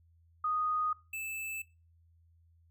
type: tone pair in turn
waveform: sine / square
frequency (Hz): 1241 / 2630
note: D#6 / E7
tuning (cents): -5 / -5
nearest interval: octave + minor second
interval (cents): 1300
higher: second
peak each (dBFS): -29 / -37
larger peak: first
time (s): 0.44-0.93 / 1.13-1.62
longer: neither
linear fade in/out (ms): 5
effects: noise-tail reverb RT60 0.3 s tail -19 dB re dry + added 83 Hz sine -62 dBFS peak until 2.7 s